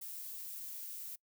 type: noise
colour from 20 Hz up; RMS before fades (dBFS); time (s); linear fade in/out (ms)
violet; -45; 0.01-1.16; 10
effects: noise-tail reverb RT60 0.1 s tail -24 dB re dry